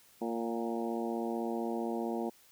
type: harmonic tone with a mistuned harmonic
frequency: 115.6 Hz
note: A#2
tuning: 14 cents flat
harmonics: 2 / 3 / 4 / 5 / 6 / 7 / 8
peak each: -36 / -37 / -40 / -44 / -42 / -44 / -47 dBFS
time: 0.21-2.3 s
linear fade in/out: 10 ms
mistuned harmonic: 6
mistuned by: +36 cents
effects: white hiss -62 dBFS RMS until 2.51 s